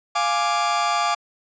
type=chord; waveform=40% pulse; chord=D diminished; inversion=first; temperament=equal; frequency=698.5 / 830.6 / 1174.7 Hz; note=F5 / Ab5 / D6; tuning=0 / 0 / 0 cents; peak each=-24 / -24 / -21 dBFS; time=0.15-1.15 s; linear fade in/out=10 ms; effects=resampled to 16000 Hz